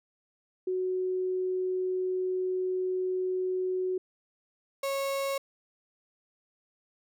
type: tone pair in turn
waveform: sine / 35% pulse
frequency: 370 / 549.1 Hz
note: F#4 / C#5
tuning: 0 / -17 cents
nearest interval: perfect fifth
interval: 683 cents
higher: second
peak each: -27 / -27 dBFS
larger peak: neither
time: 0.67-3.98 / 4.83-5.38 s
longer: first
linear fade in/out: 5 ms
effects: none